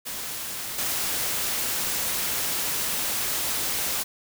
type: noise with level steps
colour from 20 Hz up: white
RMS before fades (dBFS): -33 / -27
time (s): 0.05-4.04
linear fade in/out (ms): 20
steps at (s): 0.78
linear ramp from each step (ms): 5
effects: none